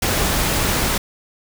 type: noise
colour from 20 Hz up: pink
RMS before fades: -19 dBFS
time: 0.02-0.98 s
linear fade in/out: 5 ms
effects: none